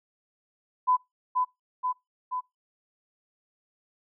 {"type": "tone with echo", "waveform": "sine", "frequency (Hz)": 1005, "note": "B5", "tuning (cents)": 30, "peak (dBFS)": -19, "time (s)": [0.87, 0.97], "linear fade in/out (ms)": 20, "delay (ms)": 480, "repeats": 3, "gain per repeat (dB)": -3, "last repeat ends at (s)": 2.41, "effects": ["noise-tail reverb RT60 0.2 s tail -25 dB re dry"]}